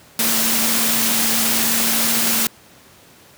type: tone in noise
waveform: sine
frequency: 227.1 Hz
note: A#3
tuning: 45 cents flat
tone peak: -26 dBFS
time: 0.19-2.47 s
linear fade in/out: 2 ms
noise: white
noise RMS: -18 dBFS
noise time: 0.19-2.47 s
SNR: -11 dB
effects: pink hiss -47 dBFS RMS until 3.37 s + high-pass 100 Hz 12 dB/octave